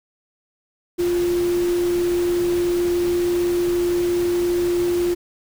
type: tone in noise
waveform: sine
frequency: 350 Hz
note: F4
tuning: 4 cents sharp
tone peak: -17 dBFS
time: 0.98-5.15 s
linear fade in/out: 20 ms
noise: pink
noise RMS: -33 dBFS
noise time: 0.98-5.15 s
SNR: +13 dB
effects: none